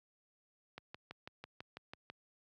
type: click train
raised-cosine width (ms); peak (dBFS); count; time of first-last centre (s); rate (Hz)
0.3; -30; 9; 0.78-2.1; 6.06
effects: high-pass 80 Hz 12 dB/octave